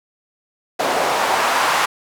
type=noise with band-pass filter sweep; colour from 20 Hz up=white; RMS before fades=-18 dBFS; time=0.79-1.86 s; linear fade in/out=10 ms; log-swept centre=620 to 1100 Hz; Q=1.6; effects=none